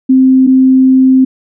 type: tone pair in turn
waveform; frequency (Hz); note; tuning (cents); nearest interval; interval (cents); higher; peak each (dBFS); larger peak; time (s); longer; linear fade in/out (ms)
sine; 261.2 / 261.2; C4 / C4; -3 / -3; unison; 0; neither; -3; neither; 0.09-0.47 / 0.47-1.25; second; 10
effects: none